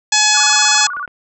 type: harmonic tone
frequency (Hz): 849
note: G#5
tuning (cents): +38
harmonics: 1 / 2 / 3 / 4 / 5 / 6 / 7 / 8 / 9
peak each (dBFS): -19 / -19 / -19 / -19 / -19 / -19 / -19 / -19 / -19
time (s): 0.12-0.87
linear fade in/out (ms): 5
type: tone with vibrato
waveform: sine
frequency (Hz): 1300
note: E6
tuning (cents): -24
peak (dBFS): -21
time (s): 0.34-1.06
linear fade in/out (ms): 10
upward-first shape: square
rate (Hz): 16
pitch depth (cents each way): 200
type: click train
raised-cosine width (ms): 0.5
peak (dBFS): -23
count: 6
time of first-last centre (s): 0.54-1.078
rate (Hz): 9.3
effects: none